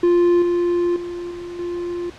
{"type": "tone with level steps", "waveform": "triangle", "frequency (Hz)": 349.2, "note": "F4", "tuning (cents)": 0, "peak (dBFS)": [-10, -14, -24, -27, -21], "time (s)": [0.03, 2.1], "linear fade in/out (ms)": 5, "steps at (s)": [0.42, 0.96, 1.31, 1.59], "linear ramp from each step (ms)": 2, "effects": ["pink hiss -42 dBFS RMS until 2.18 s", "low-pass 5000 Hz 12 dB/octave"]}